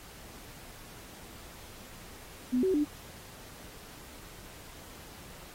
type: tone with pitch steps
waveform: sine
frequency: 250.5 / 377.6 / 295.9 Hz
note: B3 / F#4 / D4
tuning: +25 / +35 / +13 cents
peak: -24 dBFS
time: 2.52-2.85 s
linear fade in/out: 20 ms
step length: 110 ms
effects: pink hiss -50 dBFS RMS until 5.54 s + AAC 48 kbps